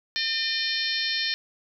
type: harmonic tone with a mistuned harmonic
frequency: 604 Hz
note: D5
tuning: 48 cents sharp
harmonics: 3 / 4 / 5 / 6 / 7 / 8 / 9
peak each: -31 / -34 / -34 / -32 / -29 / -36 / -33 dBFS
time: 0.16-1.34 s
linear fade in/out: 0 ms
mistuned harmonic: 5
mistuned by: +24 cents
effects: none